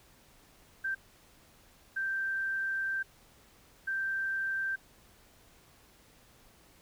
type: tone bursts at uneven times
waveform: sine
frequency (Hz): 1568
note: G6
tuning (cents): 0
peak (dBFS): -30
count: 3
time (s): 0.84-0.95 / 1.96-3.03 / 3.87-4.76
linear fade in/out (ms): 10
effects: pink hiss -61 dBFS RMS until 6.81 s